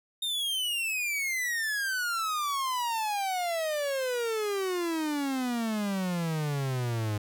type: exponential sweep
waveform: 45% pulse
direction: down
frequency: 3692 to 102.9 Hz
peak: -28 dBFS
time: 0.22-7.18 s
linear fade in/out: 5 ms
effects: none